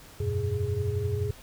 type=tone cluster; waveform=sine; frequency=86.1 / 97.8 / 122.3 / 415 Hz; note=F2 / G2 / B2 / G#4; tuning=-24 / -4 / -16 / -1 cents; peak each=-33 / -29 / -32 / -32 dBFS; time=0.2-1.31 s; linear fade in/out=5 ms; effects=pink hiss -50 dBFS RMS until 1.42 s